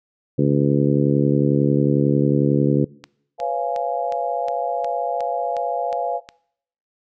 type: harmonic tone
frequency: 71.1 Hz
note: C#2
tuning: 45 cents sharp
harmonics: 2 / 3 / 4 / 5 / 6 / 7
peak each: -18 / -22 / -20 / -23 / -25 / -25 dBFS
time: 0.38-2.85 s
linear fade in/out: 10 ms
type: click train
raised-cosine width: 0.2 ms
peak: -19 dBFS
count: 10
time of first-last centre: 3.04-6.289 s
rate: 2.77 Hz
type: chord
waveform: sine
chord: C# dominant seventh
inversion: third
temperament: just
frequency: 498.9 / 554.4 / 693 / 831.5 Hz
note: B4 / C#5 / E#5 / G#5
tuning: +17 / 0 / -14 / +2 cents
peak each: -27 / -28 / -23 / -27 dBFS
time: 3.38-6.21 s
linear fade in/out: 50 ms
effects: noise-tail reverb RT60 0.7 s tail -23 dB re dry